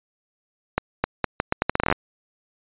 accelerating click train, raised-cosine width 0.5 ms, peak -4 dBFS, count 15, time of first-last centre 0.78-1.925 s, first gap 260 ms, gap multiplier 0.78, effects resampled to 8000 Hz

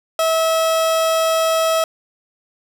30% pulse tone, 648 Hz, E5, 30 cents flat, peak -12 dBFS, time 0.19-1.84 s, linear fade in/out 2 ms, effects none

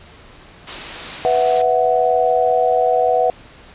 white noise, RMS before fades -28 dBFS, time 0.67-1.62 s, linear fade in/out 5 ms
sine chord, B suspended fourth, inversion none, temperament equal, 493.9 / 659.3 / 740 Hz, B4 / E5 / F#5, 0 / 0 / 0 cents, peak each -17 / -18 / -16 dBFS, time 1.25-3.3 s, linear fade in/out 0 ms
effects pink hiss -43 dBFS RMS until 3.74 s + resampled to 8000 Hz

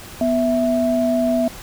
sine tone pair together, 246.9 / 658.3 Hz, B3 / E5, 0 / -3 cents, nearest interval octave + perfect fourth, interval 1697 cents, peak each -18 dBFS, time 0.21-1.48 s, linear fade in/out 2 ms, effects pink hiss -37 dBFS RMS until 1.62 s

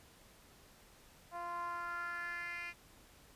10% pulse tone with band-pass filter sweep, 346.5 Hz, F4, 14 cents flat, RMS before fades -42 dBFS, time 1.31-2.74 s, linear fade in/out 50 ms, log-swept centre 810 to 2500 Hz, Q 3.9, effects pink hiss -62 dBFS RMS until 3.35 s + resampled to 32000 Hz

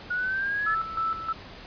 sine linear sweep, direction up, 1442 to 1731 Hz, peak -25 dBFS, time 0.1-0.75 s, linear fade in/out 10 ms
sine tone with tremolo, 1318.5 Hz, E6, in tune, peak -24 dBFS, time 0.66-1.33 s, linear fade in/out 10 ms, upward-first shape square, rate 3.2 Hz, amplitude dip 65%
effects pink hiss -44 dBFS RMS until 1.66 s + resampled to 11025 Hz

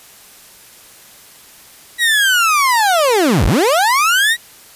30% pulse linear two-way sweep, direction down then up, 1941 to 37.66 to 1941 Hz, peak -8 dBFS, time 1.98-4.37 s, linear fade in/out 50 ms, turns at 3.46 s, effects white hiss -42 dBFS RMS until 4.75 s + resampled to 32000 Hz

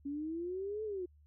sine exponential two-way sweep, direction up then down, 277.2 to 440 to 349.7 Hz, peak -36 dBFS, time 0.05-1.06 s, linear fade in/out 10 ms, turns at 0.84 s, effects added 74 Hz sine -60 dBFS peak until 1.26 s

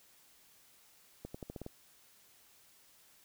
accelerating click train, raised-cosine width 2 ms, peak -29 dBFS, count 7, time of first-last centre 1.25-1.664 s, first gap 95 ms, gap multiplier 0.87, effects white hiss -64 dBFS RMS until 3.24 s

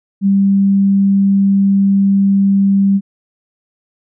sine tone, 196.9 Hz, G3, 8 cents sharp, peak -8 dBFS, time 0.21-3.01 s, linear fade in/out 50 ms, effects none

